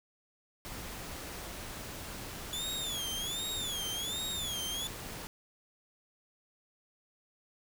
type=noise; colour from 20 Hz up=pink; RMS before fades=-43 dBFS; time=0.65-5.27 s; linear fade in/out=0 ms
type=tone with vibrato; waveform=sawtooth; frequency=3433 Hz; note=A7; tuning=43 cents flat; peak=-32 dBFS; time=2.53-4.87 s; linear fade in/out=0 ms; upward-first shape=sine; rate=1.3 Hz; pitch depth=160 cents each way
effects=none